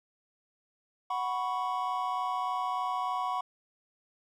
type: chord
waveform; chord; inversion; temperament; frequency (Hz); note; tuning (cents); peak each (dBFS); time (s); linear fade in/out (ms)
triangle; F# suspended fourth; none; just; 740 / 986.7 / 1110; F#5 / B5 / C#6; 0 / -2 / +2; -32; 1.1-3.41; 5
effects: none